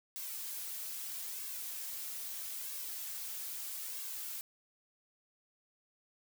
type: noise with flanger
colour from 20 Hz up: blue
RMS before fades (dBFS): -42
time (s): 0.16-4.41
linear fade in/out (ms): 0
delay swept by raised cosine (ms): 1.8 to 4.7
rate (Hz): 0.78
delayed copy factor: +0.65
effects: none